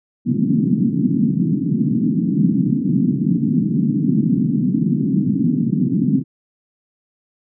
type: band-pass noise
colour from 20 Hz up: white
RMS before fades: -17 dBFS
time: 0.25-6.24 s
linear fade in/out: 50 ms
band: 140 to 280 Hz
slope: 48 dB/octave
effects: none